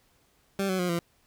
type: tone with pitch steps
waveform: 20% pulse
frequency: 196 / 187.15 / 178.7 / 170.63 Hz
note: G3 / F#3 / F3 / F3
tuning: 0 / +20 / +40 / -40 cents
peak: -21 dBFS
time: 0.59-0.99 s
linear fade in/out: 2 ms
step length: 100 ms
effects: pink hiss -66 dBFS RMS until 1.26 s